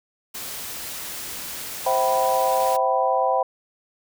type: noise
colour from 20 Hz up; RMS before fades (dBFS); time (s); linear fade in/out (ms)
white; -33; 0.34-2.77; 10
type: chord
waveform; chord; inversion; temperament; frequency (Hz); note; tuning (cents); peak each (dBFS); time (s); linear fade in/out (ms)
sine; C major seventh; none; equal with one note detuned; 523.3 / 659.3 / 769.6 / 987.8; C5 / E5 / G5 / B5; 0 / 0 / -32 / 0; -23 / -25 / -22 / -24; 1.86-3.43; 5
effects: none